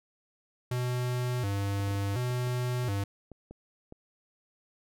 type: tone with vibrato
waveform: square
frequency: 111.3 Hz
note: A2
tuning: 20 cents sharp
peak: -29 dBFS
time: 0.71-3.04 s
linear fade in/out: 5 ms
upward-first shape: square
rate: 0.69 Hz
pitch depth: 190 cents each way
type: clicks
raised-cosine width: 2 ms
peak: -32 dBFS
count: 12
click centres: 1.799 / 1.878 / 1.91 / 1.953 / 2.143 / 2.306 / 2.472 / 2.841 / 2.877 / 3.317 / 3.51 / 3.924 s
effects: none